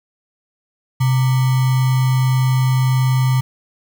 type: tone with sample-and-hold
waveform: sine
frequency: 129.2 Hz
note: C3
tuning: 21 cents flat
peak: -12 dBFS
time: 1-3.41 s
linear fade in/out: 10 ms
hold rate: 1050 Hz
effects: none